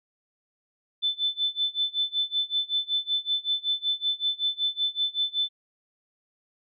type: tone with tremolo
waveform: sine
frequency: 3520 Hz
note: A7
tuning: in tune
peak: -21 dBFS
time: 1.02-5.49 s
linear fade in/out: 20 ms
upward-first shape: sine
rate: 5.3 Hz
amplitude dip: 95%
effects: none